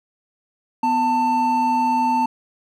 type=tone pair together; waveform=triangle; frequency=248.9 / 891.6 Hz; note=B3 / A5; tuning=+14 / +23 cents; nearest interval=octave + minor seventh; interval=2209 cents; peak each=-21 / -15 dBFS; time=0.83-2.26 s; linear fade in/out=5 ms; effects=none